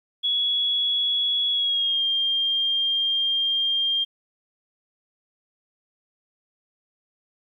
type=tone with pitch glide; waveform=sine; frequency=3364 to 3201 Hz; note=G#7 to G7; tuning=+22 to +36 cents; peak=-20 dBFS; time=0.23-4.05 s; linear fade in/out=20 ms; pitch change=-86 cents; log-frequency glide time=1.51-2.04 s; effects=10-bit